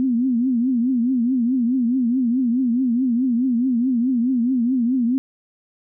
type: tone with vibrato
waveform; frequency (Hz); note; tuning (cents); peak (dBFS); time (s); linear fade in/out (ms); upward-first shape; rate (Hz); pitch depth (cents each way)
sine; 246.9; B3; 0; -16; 0-5.18; 0; triangle; 4.7; 160
effects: none